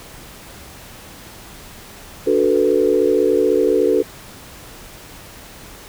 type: chord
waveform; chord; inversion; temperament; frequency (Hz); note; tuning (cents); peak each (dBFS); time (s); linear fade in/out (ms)
sine; B minor seventh; first; equal; 293.7 / 370 / 440 / 493.9; D4 / F#4 / A4 / B4; 0 / 0 / 0 / 0; -21 / -18 / -16 / -19; 2.26-4.03; 20
effects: pink hiss -39 dBFS RMS until 5.88 s